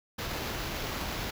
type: noise with sample-and-hold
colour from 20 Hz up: pink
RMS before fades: -35 dBFS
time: 0.18-1.31 s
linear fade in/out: 10 ms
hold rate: 8820 Hz
effects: none